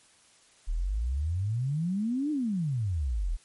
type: exponential two-way sweep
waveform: sine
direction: up then down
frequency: 36.41 to 310.8 to 36.41 Hz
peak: -26 dBFS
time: 0.67-3.37 s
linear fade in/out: 20 ms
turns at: 2.31 s
effects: white hiss -60 dBFS RMS until 3.44 s + MP3 48 kbps